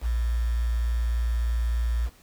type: tone with quantisation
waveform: sine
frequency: 58.27 Hz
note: A#1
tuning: in tune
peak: -22 dBFS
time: 0.01-2.1 s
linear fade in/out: 50 ms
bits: 7
effects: pink hiss -56 dBFS RMS until 2.22 s